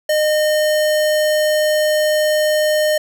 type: tone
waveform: square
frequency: 611 Hz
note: D#5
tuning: 32 cents flat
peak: -14 dBFS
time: 0.09-2.98 s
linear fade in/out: 5 ms
effects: none